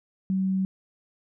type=tone; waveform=sine; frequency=190 Hz; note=F#3; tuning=46 cents sharp; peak=-22 dBFS; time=0.3-0.65 s; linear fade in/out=0 ms; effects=none